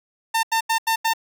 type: tone bursts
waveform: sawtooth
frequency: 902 Hz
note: A5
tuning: 43 cents sharp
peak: -14 dBFS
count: 5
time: 0.34-1.136 s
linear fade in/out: 10 ms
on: 92 ms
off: 84 ms
effects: none